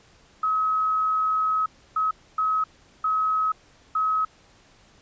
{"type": "tone bursts at uneven times", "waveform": "sine", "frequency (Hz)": 1278, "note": "D#6", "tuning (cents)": 46, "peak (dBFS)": -20, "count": 5, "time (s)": [[0.43, 1.66], [1.96, 2.11], [2.38, 2.64], [3.04, 3.52], [3.95, 4.25]], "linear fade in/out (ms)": 5, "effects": ["pink hiss -56 dBFS RMS until 5.01 s", "resampled to 16000 Hz"]}